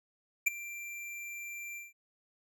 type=tone with ADSR envelope; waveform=square; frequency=2360 Hz; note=D7; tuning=8 cents sharp; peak=-22 dBFS; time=0.46-1.93 s; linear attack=13 ms; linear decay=14 ms; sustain=-19 dB; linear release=170 ms; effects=none